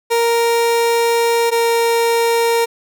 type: tone pair in turn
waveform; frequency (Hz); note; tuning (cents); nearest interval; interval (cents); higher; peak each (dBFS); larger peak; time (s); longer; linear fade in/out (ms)
30% pulse; 466.2 / 464.4; A#4 / A#4; 0 / -7; unison; 7; first; -10; neither; 0.1-1.51 / 1.51-2.66; first; 20
effects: none